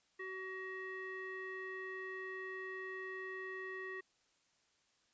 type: tone with low-pass filter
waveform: square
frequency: 377.5 Hz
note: F#4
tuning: 35 cents sharp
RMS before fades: -45 dBFS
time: 0.19-4.01 s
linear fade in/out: 10 ms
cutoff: 2000 Hz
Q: 7.6
effects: white hiss -75 dBFS RMS until 5.13 s + resampled to 16000 Hz